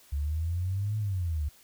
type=exponential two-way sweep; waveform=sine; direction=up then down; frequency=69.3 to 108.9 to 70.5 Hz; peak=-27 dBFS; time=0.12-1.49 s; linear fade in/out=10 ms; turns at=0.98 s; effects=white hiss -58 dBFS RMS until 1.63 s